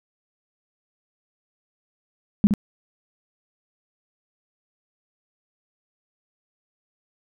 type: tone with echo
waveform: sine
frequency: 204.9 Hz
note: G#3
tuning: 23 cents flat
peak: -10 dBFS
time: 2.44-2.47 s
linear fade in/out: 0 ms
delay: 68 ms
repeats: 1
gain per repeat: -6 dB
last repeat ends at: 2.538 s
effects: none